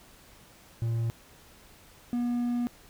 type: tone pair in turn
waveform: triangle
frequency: 115.2 / 241.3 Hz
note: A#2 / B3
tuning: -20 / -40 cents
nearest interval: octave + minor second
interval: 1280 cents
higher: second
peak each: -24 dBFS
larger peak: neither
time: 0.82-1.1 / 2.13-2.67 s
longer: second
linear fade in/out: 0 ms
effects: pink hiss -55 dBFS RMS until 2.89 s